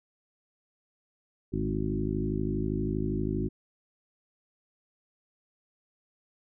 harmonic tone with a mistuned harmonic, 52.5 Hz, G#1, 19 cents sharp, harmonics 1 / 2 / 3 / 4 / 5 / 6 / 7, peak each -35 / -35 / -35 / -35 / -35 / -35 / -35 dBFS, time 1.52-3.49 s, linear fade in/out 20 ms, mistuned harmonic 3, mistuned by -38 cents, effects none

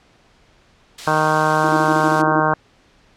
blue noise, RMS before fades -25 dBFS, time 0.98-2.22 s, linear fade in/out 5 ms
harmonic tone, 155.1 Hz, D#3, 5 cents flat, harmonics 1 / 2 / 3 / 4 / 5 / 6 / 7 / 8 / 9 / 10, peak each -24 / -26 / -25 / -22 / -22 / -22 / -21 / -26 / -26 / -24 dBFS, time 1.07-2.54 s, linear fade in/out 2 ms
sine tone bursts, 317.6 Hz, D#4, 36 cents sharp, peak -18 dBFS, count 10, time 1.64-2.4 s, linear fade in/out 5 ms, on 49 ms, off 30 ms
effects pink hiss -54 dBFS RMS until 3.16 s + low-pass 5000 Hz 12 dB/octave

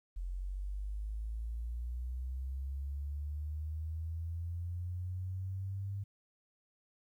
sine linear sweep, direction up, 43.65 to 100 Hz, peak -36 dBFS, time 0.16-6.04 s, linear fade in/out 10 ms, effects 12-bit

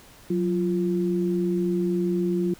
sine tone pair together, 183.2 / 346.9 Hz, F#3 / F4, -17 / -12 cents, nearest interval major seventh, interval 1105 cents, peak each -24 dBFS, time 0.3-2.54 s, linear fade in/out 5 ms, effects pink hiss -50 dBFS RMS until 2.59 s

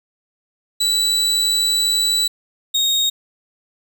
35% pulse tone pair in turn, 3951 / 3728 Hz, B7 / A#7, 0 / -1 cents, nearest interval minor second, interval 101 cents, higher first, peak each -13 dBFS, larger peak neither, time 0.8-2.28 / 2.74-3.1 s, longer first, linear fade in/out 10 ms, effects none

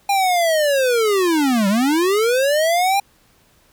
square linear two-way sweep, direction down then up, 809 to 189.5 to 809 Hz, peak -15 dBFS, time 0.09-3 s, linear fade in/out 5 ms, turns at 1.68 s, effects pink hiss -56 dBFS RMS until 3.72 s

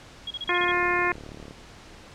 sine tone bursts, 3300 Hz, G#7, 12 cents flat, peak -29 dBFS, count 7, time 0.27-0.715 s, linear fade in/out 5 ms, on 37 ms, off 31 ms
harmonic tone, 353.6 Hz, F4, 22 cents sharp, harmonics 1 / 2 / 3 / 4 / 5 / 6 / 7, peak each -28 / -32 / -27 / -32 / -27 / -29 / -32 dBFS, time 0.49-1.12 s, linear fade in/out 2 ms
click train, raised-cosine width 2 ms, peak -28 dBFS, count 34, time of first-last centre 0.61-1.509 s, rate 36.7 Hz
effects pink hiss -47 dBFS RMS until 2.14 s + low-pass 6000 Hz 12 dB/octave

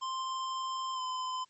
square tone with pitch glide, 1046.5 to 1023.2 Hz, C6 to C6, 0 to -39 cents, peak -34 dBFS, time 0.01-1.45 s, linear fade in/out 20 ms, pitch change -39 cents, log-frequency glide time 0.94-1 s, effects white hiss -68 dBFS RMS until 1.49 s + MP3 32 kbps

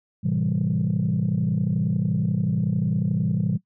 sine chord, A minor seventh, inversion none, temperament equal, 110 / 130.81 / 164.81 / 196 Hz, A2 / C3 / E3 / G3, 0 / 0 / 0 / 0 cents, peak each -27 / -26 / -23 / -25 dBFS, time 0.23-3.58 s, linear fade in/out 20 ms, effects noise-tail reverb RT60 0.1 s tail -19 dB re dry + tanh soft clip ceiling -14 dBFS

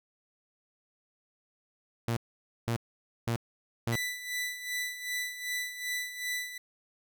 sawtooth tone bursts, 116.6 Hz, A#2, 1 cent sharp, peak -24 dBFS, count 4, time 2.08-3.958 s, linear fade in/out 0 ms, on 87 ms, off 510 ms
sawtooth tone with tremolo, 1983 Hz, B6, 7 cents sharp, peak -27 dBFS, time 3.92-6.58 s, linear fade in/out 5 ms, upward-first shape sine, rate 2.6 Hz, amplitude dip 70%
effects none

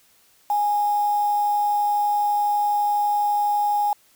sine tone with quantisation, 826 Hz, G#5, 10 cents flat, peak -18 dBFS, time 0.5-3.93 s, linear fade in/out 2 ms, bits 6, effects white hiss -58 dBFS RMS until 4.15 s

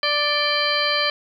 harmonic tone with a mistuned harmonic, 587.3 Hz, D5, in tune, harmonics 1 / 2 / 3 / 4 / 5 / 7 / 8, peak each -26 / -26 / -26 / -26 / -26 / -26 / -26 dBFS, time 0.03-1.1 s, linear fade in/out 2 ms, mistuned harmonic 5, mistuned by +100 cents, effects 9-bit

